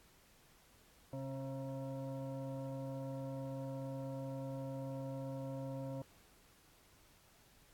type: tone with frequency modulation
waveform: sine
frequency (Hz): 133.6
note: C3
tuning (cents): +36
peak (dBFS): -40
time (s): 1.13-6.02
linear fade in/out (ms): 2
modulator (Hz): 404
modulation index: 1.2
effects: pink hiss -66 dBFS RMS until 7.73 s + AAC 64 kbps